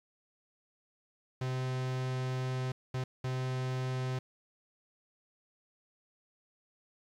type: tone bursts at uneven times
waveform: 45% pulse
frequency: 128.9 Hz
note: C3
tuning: 26 cents flat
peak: -32 dBFS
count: 3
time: 1.41-2.72 / 2.94-3.04 / 3.24-4.19 s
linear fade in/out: 5 ms
effects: low-pass 6000 Hz 12 dB/octave + 10-bit